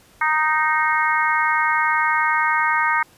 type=harmonic tone; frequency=310.1 Hz; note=D#4; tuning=6 cents flat; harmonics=3 / 4 / 5 / 6 / 7; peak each=-21 / -22 / -23 / -24 / -24 dBFS; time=0.21-3.03 s; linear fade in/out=5 ms; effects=pink hiss -52 dBFS RMS until 3.17 s + resampled to 32000 Hz